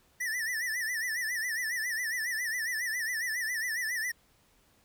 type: tone with vibrato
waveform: square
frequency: 1864.7 Hz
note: A#6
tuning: in tune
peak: -31 dBFS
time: 0.2-4.12 s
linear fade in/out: 10 ms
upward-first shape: sine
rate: 7.3 Hz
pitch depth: 130 cents each way
effects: pink hiss -66 dBFS RMS until 4.84 s